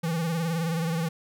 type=tone with vibrato; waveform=square; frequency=165.1 Hz; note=E3; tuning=3 cents sharp; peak=-26 dBFS; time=0.03-1.09 s; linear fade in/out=10 ms; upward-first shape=sine; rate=19 Hz; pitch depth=68 cents each way; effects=none